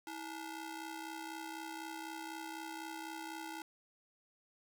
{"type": "ring-modulated tone", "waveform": "sawtooth", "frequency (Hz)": 586, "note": "D5", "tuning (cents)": -4, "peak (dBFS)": -36, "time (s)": [0.07, 3.62], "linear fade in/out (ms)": 2, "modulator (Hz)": 261, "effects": []}